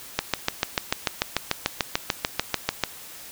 click train, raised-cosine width 0.2 ms, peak -3 dBFS, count 19, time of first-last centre 0.19-2.837 s, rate 6.8 Hz, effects white hiss -42 dBFS RMS until 3.31 s

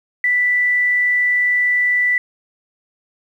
sine tone, 1975.5 Hz, B6, in tune, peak -13 dBFS, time 0.24-2.18 s, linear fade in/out 2 ms, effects 8-bit

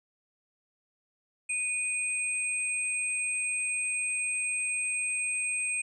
sine tone pair together, 2474 / 8314 Hz, D#7 / C9, -10 / -12 cents, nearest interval octave + major sixth, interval 2098 cents, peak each -30 / -32 dBFS, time 1.49-5.82 s, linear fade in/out 10 ms, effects none

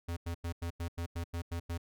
square tone bursts, 85.1 Hz, F2, 44 cents flat, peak -35 dBFS, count 10, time 0.08-1.779 s, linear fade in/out 10 ms, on 88 ms, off 91 ms, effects none

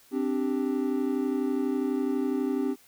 triangle chord, C suspended second, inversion none, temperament equal, 261.6 / 293.7 / 392 Hz, C4 / D4 / G4, 0 / 0 / 0 cents, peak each -26 / -28 / -29 dBFS, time 0.11-2.76 s, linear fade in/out 50 ms, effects white hiss -58 dBFS RMS until 2.87 s

